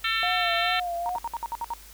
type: harmonic tone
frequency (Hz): 448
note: A4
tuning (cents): +31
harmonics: 3 / 4 / 5 / 6 / 7 / 8 / 9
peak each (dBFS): -29 / -30 / -31 / -32 / -32 / -33 / -34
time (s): 0.04-0.8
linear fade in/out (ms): 5
type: tone with vibrato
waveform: sine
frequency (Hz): 707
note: F5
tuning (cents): +21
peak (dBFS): -27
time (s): 0.23-1.16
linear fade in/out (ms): 0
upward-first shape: sine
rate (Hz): 2.4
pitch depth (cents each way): 54
type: tone bursts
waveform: sine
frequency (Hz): 932.3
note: A#5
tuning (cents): 0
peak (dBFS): -27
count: 8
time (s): 1.06-1.736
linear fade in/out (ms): 0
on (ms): 32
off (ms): 60
effects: added 50 Hz sine -49 dBFS peak until 1.93 s + white hiss -49 dBFS RMS until 1.93 s